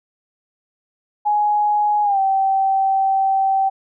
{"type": "tone with pitch glide", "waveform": "sine", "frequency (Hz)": [835, 774.6], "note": ["G#5", "G5"], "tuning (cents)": [9, -21], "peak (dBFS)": -14, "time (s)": [1.25, 3.7], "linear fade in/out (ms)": 20, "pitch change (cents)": -130, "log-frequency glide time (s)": [2.03, 2.19], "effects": []}